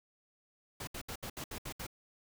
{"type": "noise bursts", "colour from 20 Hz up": "pink", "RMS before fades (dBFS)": -42, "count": 8, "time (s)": [0.8, 1.867], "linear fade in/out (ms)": 5, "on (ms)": 73, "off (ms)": 69, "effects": []}